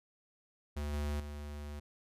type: tone with level steps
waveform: square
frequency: 73.42 Hz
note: D2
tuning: in tune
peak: -36 / -34 / -42 dBFS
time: 0.76-1.8 s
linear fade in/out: 10 ms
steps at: 0.93 / 1.2 s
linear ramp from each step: 2 ms
effects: resampled to 32000 Hz